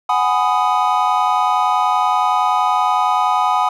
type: chord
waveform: triangle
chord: G# minor seventh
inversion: third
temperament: equal with one note detuned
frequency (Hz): 740 / 830.6 / 999.8 / 1244.5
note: F#5 / G#5 / B5 / D#6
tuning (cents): 0 / 0 / +21 / 0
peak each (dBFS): -17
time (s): 0.09-3.69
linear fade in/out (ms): 5
effects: none